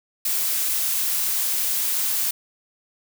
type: noise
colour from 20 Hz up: blue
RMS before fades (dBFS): -23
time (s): 0.25-2.31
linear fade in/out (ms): 5
effects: none